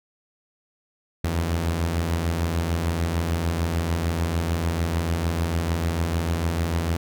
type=beating tone pair; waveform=sawtooth; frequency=77.6 / 84.3 Hz; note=D#2 / E2; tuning=-4 / +39 cents; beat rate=6.7 Hz; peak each=-26 / -19 dBFS; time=1.24-6.97 s; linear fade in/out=5 ms; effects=none